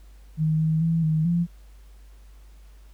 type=tone with pitch steps; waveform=sine; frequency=156.6 / 158.3 / 164.5 / 156.9 / 171.5 Hz; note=D#3 / D#3 / E3 / D#3 / F3; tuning=+11 / +30 / -3 / +15 / -31 cents; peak=-19 dBFS; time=0.37-1.47 s; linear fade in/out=50 ms; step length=220 ms; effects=added 50 Hz sine -45 dBFS peak until 2.93 s + pink hiss -61 dBFS RMS until 2.93 s